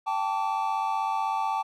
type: chord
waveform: triangle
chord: G suspended second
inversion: none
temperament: equal with one note detuned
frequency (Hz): 784 / 880 / 1153.1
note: G5 / A5 / D6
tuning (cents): 0 / 0 / -32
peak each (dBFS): -28 / -26 / -30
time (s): 0.06-1.63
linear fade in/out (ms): 20
effects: none